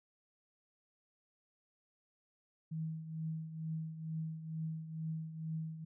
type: tone with tremolo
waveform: sine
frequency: 159.7 Hz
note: D#3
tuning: 45 cents sharp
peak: -35 dBFS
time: 2.71-5.85 s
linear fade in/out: 10 ms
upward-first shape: triangle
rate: 2.2 Hz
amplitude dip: 70%
effects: none